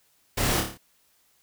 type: noise with echo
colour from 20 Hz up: pink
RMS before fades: -26 dBFS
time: 0.37-0.61 s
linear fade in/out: 10 ms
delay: 28 ms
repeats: 6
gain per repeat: -4 dB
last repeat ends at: 0.778 s
effects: white hiss -65 dBFS RMS until 1.42 s